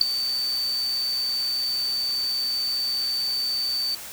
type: tone with ADSR envelope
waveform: sine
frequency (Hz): 4565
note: D8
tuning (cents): -50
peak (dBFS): -6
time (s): 0.01-3.95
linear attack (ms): 4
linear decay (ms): 3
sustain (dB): -17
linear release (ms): 4
effects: tanh soft clip ceiling -2 dBFS + white hiss -38 dBFS RMS until 4.12 s